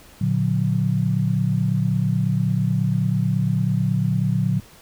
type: chord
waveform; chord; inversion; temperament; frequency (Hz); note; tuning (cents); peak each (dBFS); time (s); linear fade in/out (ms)
sine; Bb augmented; none; just; 116.54 / 145.68 / 182.1; Bb2 / D3 / F#3; 0 / -14 / -27; -22; 0.21-4.6; 5
effects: pink hiss -48 dBFS RMS until 4.81 s